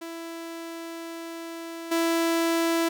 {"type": "tone with level steps", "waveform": "sawtooth", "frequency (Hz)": 332.2, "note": "E4", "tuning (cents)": 13, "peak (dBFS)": [-31, -18], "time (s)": [0.01, 2.89], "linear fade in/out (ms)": 10, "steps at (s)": 1.91, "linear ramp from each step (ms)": 10, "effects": []}